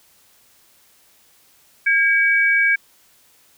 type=tone pair together; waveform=sine; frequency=1621.5 / 2276 Hz; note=G#6 / C#7; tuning=-42 / +45 cents; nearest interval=tritone; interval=587 cents; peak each=-16 dBFS; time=1.86-2.76 s; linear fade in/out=10 ms; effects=white hiss -55 dBFS RMS until 3.57 s